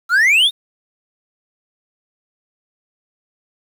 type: exponential sweep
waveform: triangle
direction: up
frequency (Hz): 1316 to 3774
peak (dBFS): -8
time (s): 0.09-0.51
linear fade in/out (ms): 50
effects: 7-bit